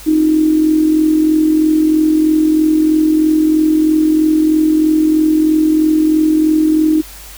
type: tone with amplitude modulation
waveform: sine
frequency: 311.8 Hz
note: D#4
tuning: 4 cents sharp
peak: -6 dBFS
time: 0.06-7.02 s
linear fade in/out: 20 ms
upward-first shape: sine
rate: 43.1 Hz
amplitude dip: 50%
effects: added 50 Hz sine -36 dBFS peak until 7.37 s + white hiss -35 dBFS RMS until 7.37 s